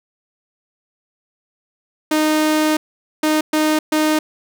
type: tone bursts at uneven times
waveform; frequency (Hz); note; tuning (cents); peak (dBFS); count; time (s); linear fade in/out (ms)
sawtooth; 308.5; D#4; -15; -10; 4; 2.11-2.77 / 3.23-3.41 / 3.53-3.79 / 3.92-4.19; 5
effects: none

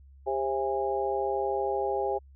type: harmonic tone with a mistuned harmonic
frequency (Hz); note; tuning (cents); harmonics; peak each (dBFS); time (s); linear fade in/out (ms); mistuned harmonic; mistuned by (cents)
133.3; C3; +33; 3 / 4 / 5 / 6; -30 / -32 / -35 / -31; 0.26-2.19; 20; 6; +41
effects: added 68 Hz sine -50 dBFS peak until 2.35 s

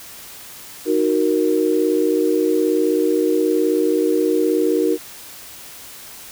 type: chord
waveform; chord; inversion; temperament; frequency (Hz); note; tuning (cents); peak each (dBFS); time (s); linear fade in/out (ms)
sine; D# minor; none; equal; 311.1 / 370 / 466.2; D#4 / F#4 / A#4; 0 / 0 / 0; -19; 0.85-4.98; 50
effects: white hiss -38 dBFS RMS until 6.31 s

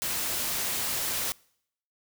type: noise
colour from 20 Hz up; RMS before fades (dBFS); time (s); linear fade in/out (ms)
white; -30; 0.02-1.32; 0
effects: noise-tail reverb RT60 0.7 s tail -25 dB re dry

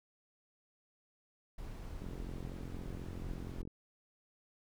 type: noise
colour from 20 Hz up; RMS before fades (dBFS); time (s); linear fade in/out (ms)
brown; -45; 1.58-3.62; 5
type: click train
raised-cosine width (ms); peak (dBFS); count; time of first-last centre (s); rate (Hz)
3; -33; 74; 2.02-3.675; 44.1
effects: none

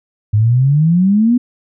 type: exponential sweep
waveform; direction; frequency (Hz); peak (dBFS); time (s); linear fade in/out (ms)
sine; up; 102.3 to 250.9; -8; 0.33-1.38; 10
effects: none

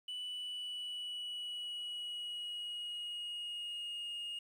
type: tone with pitch glide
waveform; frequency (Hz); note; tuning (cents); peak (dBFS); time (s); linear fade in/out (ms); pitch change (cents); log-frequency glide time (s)
sine; 2971 to 2853; F#7 to F7; +6 to +36; -37; 0.08-4.39; 5; -70; 0.24-4.11
effects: tanh soft clip ceiling -38 dBFS + 11-bit

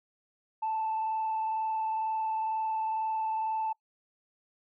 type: tone with frequency modulation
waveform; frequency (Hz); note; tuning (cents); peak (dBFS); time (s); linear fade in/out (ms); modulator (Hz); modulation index
sine; 880; A5; 0; -27; 0.62-3.73; 10; 22.1; 0.42
effects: noise-tail reverb RT60 0.1 s tail -24 dB re dry + tanh soft clip ceiling -25 dBFS

